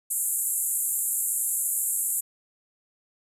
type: band-pass noise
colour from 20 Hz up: white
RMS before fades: -27 dBFS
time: 0.1-2.21 s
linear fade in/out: 10 ms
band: 7200 to 13000 Hz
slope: 96 dB/octave
effects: none